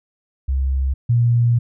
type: tone pair in turn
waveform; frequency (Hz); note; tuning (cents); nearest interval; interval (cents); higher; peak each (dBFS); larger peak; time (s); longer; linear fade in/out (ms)
sine; 66.7 / 118.85; C2 / A#2; +34 / +34; minor seventh; 1000; second; -16 / -12; second; 0.48-0.94 / 1.09-1.59; second; 10
effects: none